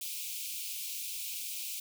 white high-pass noise, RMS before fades -39 dBFS, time 0.01-1.8 s, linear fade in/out 5 ms, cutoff 2300 Hz, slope 96 dB/octave, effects none

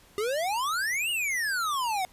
square exponential two-way sweep, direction up then down, 399.9 to 2923 to 720 Hz, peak -27 dBFS, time 0.18-2.05 s, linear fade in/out 0 ms, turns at 1.1 s, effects pink hiss -57 dBFS RMS until 2.12 s + resampled to 32000 Hz

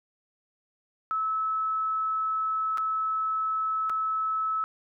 sine tone with dropouts, 1300 Hz, E6, 24 cents flat, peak -25 dBFS, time 1.11-4.64 s, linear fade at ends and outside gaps 0 ms, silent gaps 2.774-2.781 / 3.896-3.9 s, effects none

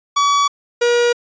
45% pulse tone pair in turn, 1138 / 478.5 Hz, C#6 / A#4, +45 / +45 cents, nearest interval octave + minor third, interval 1500 cents, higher first, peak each -12 dBFS, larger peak neither, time 0.16-0.48 / 0.81-1.13 s, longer neither, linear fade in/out 10 ms, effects resampled to 16000 Hz

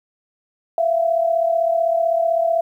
sine tone pair together, 665 / 700.8 Hz, E5 / F5, +15 / +6 cents, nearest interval minor second, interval 91 cents, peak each -16 / -22 dBFS, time 0.78-2.61 s, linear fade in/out 2 ms, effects 9-bit

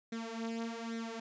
sawtooth tone with flanger, 228.5 Hz, A#3, 34 cents flat, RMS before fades -40 dBFS, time 0.12-1.2 s, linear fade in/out 5 ms, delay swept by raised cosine 0.51 to 4.81 ms, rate 1.2 Hz, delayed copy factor +0.75, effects resampled to 16000 Hz

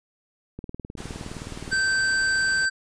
click train, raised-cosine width 3 ms, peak -22 dBFS, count 23, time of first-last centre 0.59-1.73 s, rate 19.3 Hz
pink noise, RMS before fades -40 dBFS, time 0.97-2.66 s, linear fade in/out 10 ms
square tone, 1554 Hz, G6, 16 cents flat, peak -21 dBFS, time 1.71-2.7 s, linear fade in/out 20 ms
effects resampled to 22050 Hz

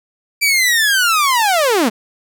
sawtooth linear sweep, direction down, 2349 to 196 Hz, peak -8 dBFS, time 0.41-1.9 s, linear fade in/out 20 ms, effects none

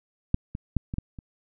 clicks, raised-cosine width 5 ms, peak -8 / -20 / -10 / -19 / -15 / -27 dBFS, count 6, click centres 0.344 / 0.551 / 0.767 / 0.939 / 0.984 / 1.188 s, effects none

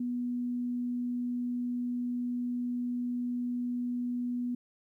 sine tone, 244.5 Hz, B3, 17 cents flat, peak -30 dBFS, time 0-4.55 s, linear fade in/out 5 ms, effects 12-bit

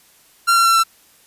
45% pulse tone with pitch steps, 1375 / 1363.9 / 1352.9 / 1342 Hz, F6 / F6 / E6 / E6, -27 / -41 / +45 / +31 cents, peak -11 dBFS, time 0.47-0.838 s, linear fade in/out 20 ms, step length 92 ms, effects white hiss -52 dBFS RMS until 1.26 s + resampled to 32000 Hz

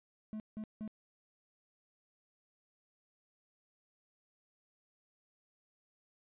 triangle tone bursts, 215.7 Hz, A3, 34 cents flat, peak -37 dBFS, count 3, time 0.33-0.877 s, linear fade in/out 0 ms, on 69 ms, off 170 ms, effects resampled to 8000 Hz

